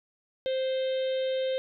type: harmonic tone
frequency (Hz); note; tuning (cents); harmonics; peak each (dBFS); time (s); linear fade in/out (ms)
523.3; C5; 0; 1 / 3 / 4 / 5 / 6 / 7 / 8; -26 / -47 / -47 / -50 / -43 / -43 / -56; 0.46-1.58; 0
effects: none